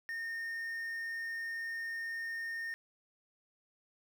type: tone with quantisation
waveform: triangle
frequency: 1831 Hz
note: A#6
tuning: 32 cents flat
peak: -35 dBFS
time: 0.09-2.74 s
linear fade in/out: 0 ms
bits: 10
effects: none